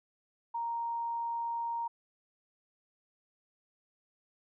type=tone; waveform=sine; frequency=932.3 Hz; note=A#5; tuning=in tune; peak=-32 dBFS; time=0.54-1.88 s; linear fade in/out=10 ms; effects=none